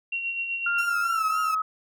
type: tone with tremolo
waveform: sine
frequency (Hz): 2743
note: F7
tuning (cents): -32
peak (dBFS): -25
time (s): 0.12-0.85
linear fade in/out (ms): 5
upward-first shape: sine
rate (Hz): 7.9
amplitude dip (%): 45
type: tone with pitch glide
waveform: sine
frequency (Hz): 1400 to 1276.4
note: F6 to D#6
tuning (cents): +4 to +44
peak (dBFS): -23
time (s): 0.66-1.62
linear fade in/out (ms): 5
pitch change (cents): -160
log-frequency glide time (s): 1.02-1.26
type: tone with vibrato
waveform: 35% pulse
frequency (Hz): 1344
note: E6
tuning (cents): +33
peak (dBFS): -28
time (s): 0.78-1.55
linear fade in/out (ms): 5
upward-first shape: triangle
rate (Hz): 3.6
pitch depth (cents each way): 80
effects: none